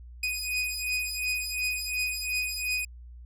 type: beating tone pair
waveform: sawtooth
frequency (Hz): 2489 / 2491.8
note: D#7 / D#7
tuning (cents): 0 / +2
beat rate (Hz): 2.8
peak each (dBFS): -28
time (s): 0.23-2.85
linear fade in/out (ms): 5
effects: added 60 Hz sine -43 dBFS peak until 3.25 s + resampled to 32000 Hz